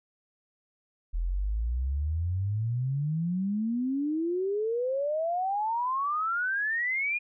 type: exponential sweep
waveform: sine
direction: up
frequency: 40.24 to 2466 Hz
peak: -26 dBFS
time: 1.13-7.19 s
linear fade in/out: 20 ms
effects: none